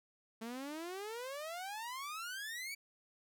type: exponential sweep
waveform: sawtooth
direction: up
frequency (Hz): 220 to 2312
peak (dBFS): -38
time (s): 0.41-2.75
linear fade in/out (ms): 10
effects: none